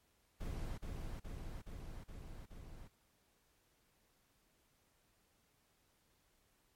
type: noise with echo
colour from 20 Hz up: brown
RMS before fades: -42 dBFS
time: 0.4-0.78 s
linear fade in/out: 10 ms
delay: 420 ms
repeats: 5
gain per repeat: -2 dB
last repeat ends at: 2.88 s
effects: pink hiss -75 dBFS RMS until 6.75 s + MP3 64 kbps